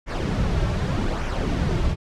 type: noise with flanger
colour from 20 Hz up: brown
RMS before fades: -23 dBFS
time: 0.06-1.96 s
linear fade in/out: 50 ms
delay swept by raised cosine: 0.23 to 4.13 ms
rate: 0.84 Hz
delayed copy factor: -0.5
effects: low-pass 6000 Hz 12 dB/octave